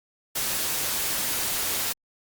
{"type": "noise", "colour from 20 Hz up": "white", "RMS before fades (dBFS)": -27, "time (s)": [0.35, 1.93], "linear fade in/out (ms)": 10, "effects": ["Opus 48 kbps"]}